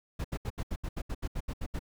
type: noise bursts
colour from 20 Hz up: brown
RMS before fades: -33 dBFS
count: 13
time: 0.19-1.793 s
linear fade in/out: 10 ms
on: 55 ms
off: 74 ms
effects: none